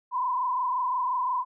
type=tone with frequency modulation; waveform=sine; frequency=1006 Hz; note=B5; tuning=32 cents sharp; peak=-24 dBFS; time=0.11-1.45 s; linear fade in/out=50 ms; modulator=25.7 Hz; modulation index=1.6; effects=none